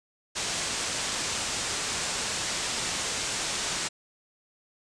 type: low-pass noise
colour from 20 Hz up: white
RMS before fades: -31 dBFS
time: 0.35-3.89 s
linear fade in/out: 20 ms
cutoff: 8500 Hz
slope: 48 dB/octave
effects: none